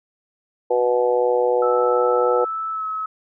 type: harmonic tone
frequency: 122.9 Hz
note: B2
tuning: 8 cents flat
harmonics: 3 / 4 / 5 / 6 / 7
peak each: -24 / -17 / -28 / -27 / -26 dBFS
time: 0.7-2.45 s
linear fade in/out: 10 ms
type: tone with pitch glide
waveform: sine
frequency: 1313 to 1287.5 Hz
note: E6 to E6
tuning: -7 to -41 cents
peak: -23 dBFS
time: 1.62-3.06 s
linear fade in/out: 5 ms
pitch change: -34 cents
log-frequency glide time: 2.71-2.85 s
effects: none